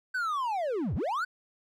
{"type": "linear two-way sweep", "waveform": "triangle", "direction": "down then up", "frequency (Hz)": [1547, 61.74, 1547], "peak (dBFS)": -26, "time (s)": [0.14, 1.25], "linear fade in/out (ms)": 10, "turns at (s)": 0.95, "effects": []}